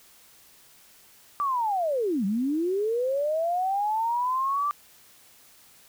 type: linear two-way sweep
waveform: sine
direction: down then up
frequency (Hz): 1181 to 185.9 to 1181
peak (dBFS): -23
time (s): 1.4-4.71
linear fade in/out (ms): 0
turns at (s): 2.25
effects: white hiss -55 dBFS RMS until 5.88 s